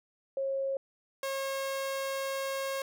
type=tone pair in turn; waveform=sine / sawtooth; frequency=542 / 542 Hz; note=C#5 / C#5; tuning=-39 / -39 cents; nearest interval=unison; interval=0 cents; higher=neither; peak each=-29 / -28 dBFS; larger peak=second; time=0.37-0.77 / 1.23-2.82 s; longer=second; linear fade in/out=2 ms; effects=none